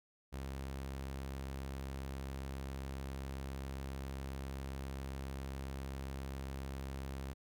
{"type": "tone", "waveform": "sawtooth", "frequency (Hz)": 67.4, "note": "C#2", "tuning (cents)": -48, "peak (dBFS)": -37, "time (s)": [0.32, 7.34], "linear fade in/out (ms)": 20, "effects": []}